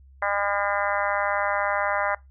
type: harmonic tone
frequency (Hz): 202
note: G#3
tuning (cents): -48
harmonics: 3 / 4 / 5 / 6 / 7 / 8 / 9 / 10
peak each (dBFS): -28 / -29 / -30 / -31 / -31 / -32 / -33 / -33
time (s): 0.22-2.15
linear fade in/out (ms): 5
effects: noise-tail reverb RT60 0.2 s tail -22 dB re dry + added 67 Hz sine -48 dBFS peak until 2.3 s